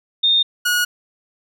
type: tone pair in turn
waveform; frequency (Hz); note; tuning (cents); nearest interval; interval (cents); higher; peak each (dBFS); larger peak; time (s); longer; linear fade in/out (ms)
sine / sawtooth; 3657 / 1451.3; A#7 / F#6; -34 / -34; octave + major third; 1600; first; -12; neither; 0.23-0.43 / 0.65-0.85; neither; 10
effects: none